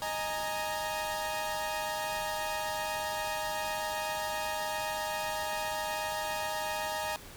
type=chord; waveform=sawtooth; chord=D# suspended fourth; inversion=none; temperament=equal with one note detuned; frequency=622.3 / 830.6 / 929.6 Hz; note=D#5 / G#5 / A#5; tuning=0 / 0 / -5 cents; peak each=-33 dBFS; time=0.02-7.16 s; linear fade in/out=0 ms; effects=pink hiss -49 dBFS RMS until 7.36 s